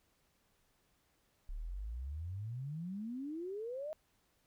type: exponential sweep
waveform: sine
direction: up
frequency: 34.27 to 637 Hz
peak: -39 dBFS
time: 1.49-3.93 s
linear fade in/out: 0 ms
effects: pink hiss -75 dBFS RMS until 4.46 s